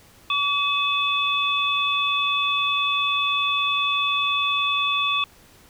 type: tone cluster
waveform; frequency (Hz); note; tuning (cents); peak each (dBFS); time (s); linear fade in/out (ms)
sine; 1140 / 2569 / 3475; C#6 / E7 / A7; +48 / -45 / -22; -24; 0.3-5.24; 2
effects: pink hiss -52 dBFS RMS until 5.69 s